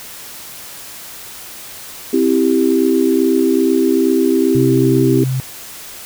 sine chord, C major, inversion none, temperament equal, 261.6 / 329.6 / 392 Hz, C4 / E4 / G4, 0 / 0 / 0 cents, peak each -15 dBFS, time 2.13-5.24 s, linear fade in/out 5 ms
sine tone, 130.4 Hz, C3, 5 cents flat, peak -15 dBFS, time 4.55-5.4 s, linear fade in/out 0 ms
effects white hiss -33 dBFS RMS until 6.05 s

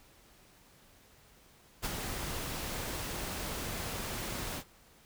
pink noise with ADSR envelope, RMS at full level -33 dBFS, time 1.82-4.64 s, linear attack 30 ms, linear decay 33 ms, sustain -5 dB, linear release 71 ms, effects pink hiss -61 dBFS RMS until 5.05 s

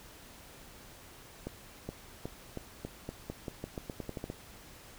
accelerating click train, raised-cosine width 2 ms, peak -24 dBFS, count 16, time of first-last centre 1.47-4.301 s, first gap 420 ms, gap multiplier 0.87, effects pink hiss -53 dBFS RMS until 4.98 s

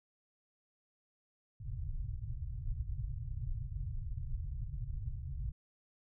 pink low-pass noise, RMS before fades -39 dBFS, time 1.6-5.52 s, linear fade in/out 10 ms, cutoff 140 Hz, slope 96 dB/octave, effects none

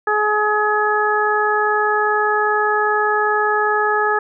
harmonic tone, 422.5 Hz, G#4, 30 cents sharp, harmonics 1 / 2 / 3 / 4, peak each -20 / -20 / -20 / -20 dBFS, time 0.07-4.19 s, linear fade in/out 5 ms, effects none

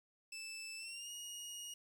20% pulse tone with pitch glide, 2637 to 2876 Hz, E7 to F#7, 0 to -50 cents, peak -40 dBFS, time 0.32-1.74 s, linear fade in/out 5 ms, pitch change +150 cents, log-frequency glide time 0.77-1.11 s, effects 11-bit

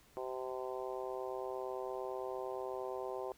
harmonic tone, 128.7 Hz, C3, 28 cents flat, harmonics 3 / 4 / 5 / 6 / 7 / 8, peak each -42 / -44 / -46 / -48 / -49 / -50 dBFS, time 0.17-3.32 s, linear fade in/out 0 ms, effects pink hiss -65 dBFS RMS until 3.37 s

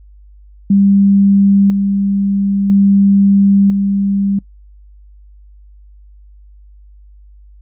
sine tone with tremolo, 198.3 Hz, G3, 20 cents sharp, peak -6 dBFS, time 0.7-4.39 s, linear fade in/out 5 ms, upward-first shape square, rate 0.5 Hz, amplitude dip 45%, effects noise-tail reverb RT60 0.1 s tail -23 dB re dry + added 50 Hz sine -38 dBFS peak until 7.61 s

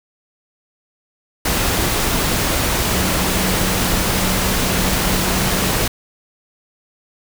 sine tone in noise, 186.2 Hz, F#3, 11 cents sharp, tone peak -24 dBFS, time 2.94-5.71 s, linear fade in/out 5 ms, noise pink, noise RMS -18 dBFS, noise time 1.45-5.88 s, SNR -9 dB, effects none

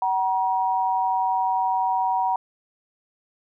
sine tone pair together, 755.5 / 952 Hz, F#5 / A#5, +36 / +36 cents, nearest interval major third, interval 400 cents, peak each -23 / -22 dBFS, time 0.02-2.36 s, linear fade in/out 2 ms, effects none

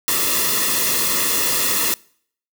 white noise with comb filter, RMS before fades -19 dBFS, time 0.08-1.94 s, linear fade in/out 0 ms, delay 1.3 ms, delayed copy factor -0.8, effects noise-tail reverb RT60 0.6 s tail -25 dB re dry

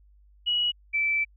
sine tone pair in turn, 2916 / 2323 Hz, F#7 / D7, -26 / -20 cents, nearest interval major third, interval 394 cents, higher first, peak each -22 dBFS, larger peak neither, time 0.46-0.72 / 0.93-1.25 s, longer second, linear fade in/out 20 ms, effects added 50 Hz sine -54 dBFS peak until 1.36 s

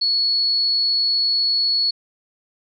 sine tone, 4384 Hz, C#8, 20 cents flat, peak -16 dBFS, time 0.01-1.91 s, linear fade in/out 10 ms, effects none

